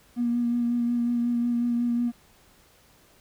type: tone with vibrato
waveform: triangle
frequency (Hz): 238.8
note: A#3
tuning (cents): +42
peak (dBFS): -18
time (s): 0.16-2.12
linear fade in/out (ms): 50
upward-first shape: sine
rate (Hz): 5.5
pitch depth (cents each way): 18
effects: tanh soft clip ceiling -20 dBFS + pink hiss -58 dBFS RMS until 3.2 s

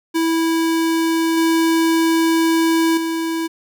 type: tone with level steps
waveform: square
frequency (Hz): 327.8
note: E4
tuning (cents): -10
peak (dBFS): -16 / -14 / -20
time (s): 0.14-3.48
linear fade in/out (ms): 20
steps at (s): 1.37 / 2.97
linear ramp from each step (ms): 5
effects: none

